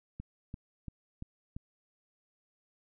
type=click train; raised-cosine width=5 ms; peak=-28 dBFS; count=5; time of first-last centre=0.2-1.565 s; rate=2.93 Hz; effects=none